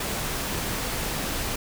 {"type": "noise", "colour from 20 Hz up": "pink", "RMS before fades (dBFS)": -29, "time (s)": [0, 1.56], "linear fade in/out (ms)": 5, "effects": []}